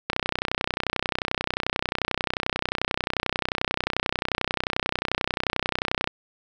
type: click train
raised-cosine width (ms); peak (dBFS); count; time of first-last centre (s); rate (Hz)
0.3; -7; 188; 0.1-6.074; 31.3
effects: none